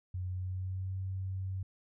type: tone with pitch glide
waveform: sine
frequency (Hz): 91.4 to 94.79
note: F#2 to F#2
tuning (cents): -21 to +42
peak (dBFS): -34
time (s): 0.14-1.63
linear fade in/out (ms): 5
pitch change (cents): +63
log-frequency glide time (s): 0.25-0.96
effects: none